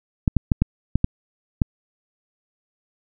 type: clicks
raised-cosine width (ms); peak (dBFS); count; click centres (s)
5; -4; 7; 0.278 / 0.367 / 0.518 / 0.62 / 0.956 / 1.044 / 1.618
effects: none